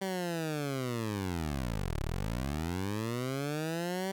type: linear two-way sweep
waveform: 15% pulse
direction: down then up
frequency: 194.5 to 33.29 to 194.5 Hz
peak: -26 dBFS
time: 0.01-4.12 s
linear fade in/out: 10 ms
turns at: 2 s
effects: none